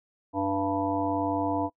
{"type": "harmonic tone", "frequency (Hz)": 97.9, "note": "G2", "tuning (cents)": -2, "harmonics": [1, 3, 5, 7, 9, 10], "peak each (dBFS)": [-37, -28, -35, -31, -33, -34], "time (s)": [0.33, 1.7], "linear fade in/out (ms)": 50, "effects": ["noise-tail reverb RT60 0.1 s tail -23 dB re dry"]}